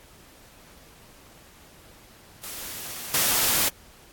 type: noise with level steps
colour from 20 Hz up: white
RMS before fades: -36 / -22 dBFS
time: 2.43-3.69 s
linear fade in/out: 10 ms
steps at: 3.14 s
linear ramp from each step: 2 ms
effects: pink hiss -52 dBFS RMS until 4.12 s + AAC 64 kbps